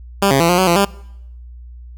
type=tone with pitch steps; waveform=10% pulse; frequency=198.2 / 136.3 / 168.5 / 177.5 / 187.2 / 171.1 / 199.1 Hz; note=G3 / C#3 / E3 / F3 / F#3 / F3 / G3; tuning=+19 / -29 / +38 / +28 / +20 / -35 / +27 cents; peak=-3 dBFS; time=0.22-0.85 s; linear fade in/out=5 ms; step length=90 ms; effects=noise-tail reverb RT60 0.8 s tail -23 dB re dry + added 60 Hz sine -33 dBFS peak until 1.97 s